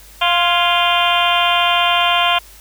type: harmonic tone with a mistuned harmonic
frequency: 349.2 Hz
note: F4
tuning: in tune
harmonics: 2 / 3 / 4 / 5 / 6 / 7 / 8 / 9 / 10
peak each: -18 / -18 / -22 / -28 / -27 / -22 / -21 / -19 / -26 dBFS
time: 0.21-2.39 s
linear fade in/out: 10 ms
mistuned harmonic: 5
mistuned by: -74 cents
effects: added 50 Hz sine -43 dBFS peak until 2.6 s + white hiss -43 dBFS RMS until 2.6 s